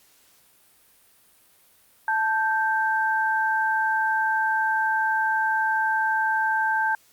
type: tone pair together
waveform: sine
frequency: 880 / 1568 Hz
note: A5 / G6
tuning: 0 / 0 cents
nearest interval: minor seventh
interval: 1000 cents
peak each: -23 dBFS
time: 2.08-6.95 s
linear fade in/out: 2 ms
effects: white hiss -58 dBFS RMS until 7.12 s + Opus 48 kbps